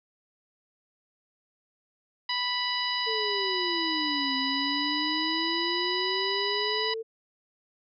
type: harmonic tone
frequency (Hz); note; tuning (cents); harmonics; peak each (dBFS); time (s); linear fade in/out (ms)
987; B5; -1; 1 / 2 / 3 / 4 / 5; -33 / -33 / -33 / -33 / -33; 2.29-6.94; 5
type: exponential two-way sweep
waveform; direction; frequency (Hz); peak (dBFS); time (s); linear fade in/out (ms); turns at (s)
sine; down then up; 452.6 to 264.8 to 452.6; -31; 3.06-7.03; 20; 4.36
effects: none